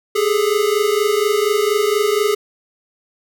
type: tone pair together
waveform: square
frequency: 405.7 / 429.9 Hz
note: G#4 / A4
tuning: -41 / -40 cents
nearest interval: minor second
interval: 101 cents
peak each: -18 dBFS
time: 0.15-2.35 s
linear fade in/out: 10 ms
effects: none